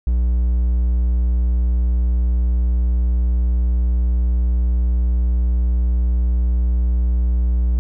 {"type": "tone", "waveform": "triangle", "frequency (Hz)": 60, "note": "B1", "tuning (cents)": -49, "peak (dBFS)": -12, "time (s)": [0.07, 7.79], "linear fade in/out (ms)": 0, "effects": []}